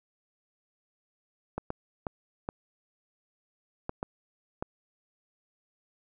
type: clicks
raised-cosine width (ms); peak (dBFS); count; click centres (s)
1; -18; 7; 1.58 / 1.704 / 2.068 / 2.489 / 3.894 / 4.029 / 4.625
effects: none